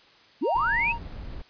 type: linear sweep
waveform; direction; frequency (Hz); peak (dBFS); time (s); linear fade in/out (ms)
sine; up; 207.7 to 2675; -22; 0.41-0.93; 20
type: tone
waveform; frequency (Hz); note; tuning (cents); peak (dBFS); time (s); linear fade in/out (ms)
triangle; 932.3; A#5; 0; -27; 0.42-0.99; 50
type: noise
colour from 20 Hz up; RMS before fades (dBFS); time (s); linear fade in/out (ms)
brown; -37; 0.55-1.42; 5
effects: white hiss -55 dBFS RMS until 1.49 s + resampled to 11025 Hz